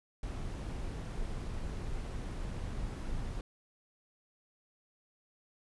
brown noise, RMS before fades -38 dBFS, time 0.23-3.41 s, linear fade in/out 2 ms, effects resampled to 24000 Hz

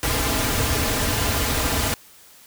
pink noise with comb filter, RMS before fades -22 dBFS, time 0.03-1.94 s, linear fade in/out 0 ms, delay 5.4 ms, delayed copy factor -0.65, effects white hiss -49 dBFS RMS until 2.46 s

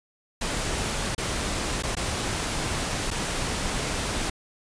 pink noise with dropouts, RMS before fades -28 dBFS, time 0.41-4.3 s, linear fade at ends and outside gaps 5 ms, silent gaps 1.15-1.179 / 1.825-1.834 / 1.952-1.967 / 3.106-3.111 s, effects resampled to 22050 Hz

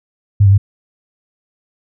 sine tone with pitch steps, 101.5 / 97.5 / 100.1 Hz, G#2 / G2 / G2, -39 / -9 / +37 cents, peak -5 dBFS, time 0.4-0.58 s, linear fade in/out 10 ms, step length 60 ms, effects none

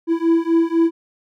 triangle beating tone pair, 329.6 / 333.6 Hz, E4 / E4, 0 / +21 cents, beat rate 4 Hz, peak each -15 dBFS, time 0.07-0.91 s, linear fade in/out 50 ms, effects none

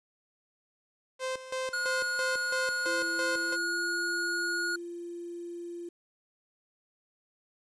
sawtooth tone with tremolo, 519 Hz, C5, 14 cents flat, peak -27 dBFS, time 1.19-3.57 s, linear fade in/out 50 ms, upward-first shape square, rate 3 Hz, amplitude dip 75%
square tone, 1442 Hz, F#6, 45 cents flat, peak -30 dBFS, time 1.73-4.76 s, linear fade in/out 5 ms
sine tone with pitch glide, 335.3 to 344.9 Hz, E4 to F4, +30 to -22 cents, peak -37 dBFS, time 2.86-5.89 s, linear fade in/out 5 ms, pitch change +48 cents, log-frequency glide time 3.33-3.8 s
effects resampled to 22050 Hz + 10-bit

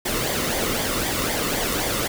pink noise with flanger, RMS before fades -24 dBFS, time 0.05-2.08 s, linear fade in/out 10 ms, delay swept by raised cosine 0.73 to 1.27 ms, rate 3.9 Hz, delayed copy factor -0.55, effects none

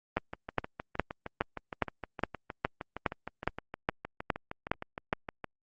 two click trains, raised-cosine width 0.5 ms, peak -22 / -11 dBFS, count 35 / 13, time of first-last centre 0.18-5.443 / 0.17-5.129 s, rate 6.46 / 2.42 Hz, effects Opus 32 kbps

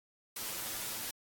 white noise with comb filter, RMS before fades -39 dBFS, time 0.36-1.11 s, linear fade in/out 5 ms, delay 9.2 ms, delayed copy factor +0.7, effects AAC 64 kbps

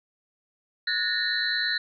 sine tone cluster, 1463 / 1714 / 1823 / 3988 / 4271 Hz, F#6 / A6 / A#6 / B7 / C8, -20 / -46 / -39 / +16 / +35 cents, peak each -33 / -33 / -28 / -28 / -33 dBFS, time 0.87-1.78 s, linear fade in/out 5 ms, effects none

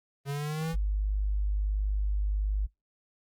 square exponential sweep, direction up, 138.59 to 166.7 Hz, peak -30 dBFS, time 0.25-0.76 s, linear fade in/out 50 ms
sine tone, 50.7 Hz, G#1, 41 cents flat, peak -25 dBFS, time 0.73-2.67 s, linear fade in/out 20 ms
effects noise-tail reverb RT60 0.2 s tail -26 dB re dry + Opus 32 kbps

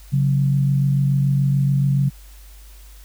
sine tone pair together, 138.34 / 185.3 Hz, C#3 / F#3, -3 / +3 cents, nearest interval perfect fourth, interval 506 cents, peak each -15 / -24 dBFS, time 0.12-2.1 s, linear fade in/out 20 ms, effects added 50 Hz sine -40 dBFS peak until 3.04 s + white hiss -50 dBFS RMS until 3.04 s

